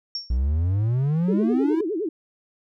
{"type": "tone with exponential decay", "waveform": "sine", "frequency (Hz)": 5490, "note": "F8", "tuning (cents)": -31, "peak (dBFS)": -23, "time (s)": [0.15, 0.37], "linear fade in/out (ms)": 1, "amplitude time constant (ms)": 46}
{"type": "exponential sweep", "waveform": "triangle", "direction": "up", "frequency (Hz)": [58.2, 339.9], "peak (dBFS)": -17, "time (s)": [0.3, 1.81], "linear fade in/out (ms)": 5}
{"type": "tone with vibrato", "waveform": "sine", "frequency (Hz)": 370.8, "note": "F#4", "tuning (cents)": 4, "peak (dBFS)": -23, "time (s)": [1.28, 2.09], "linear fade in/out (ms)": 5, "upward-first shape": "sine", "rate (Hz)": 9.7, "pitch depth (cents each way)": 300}
{"effects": []}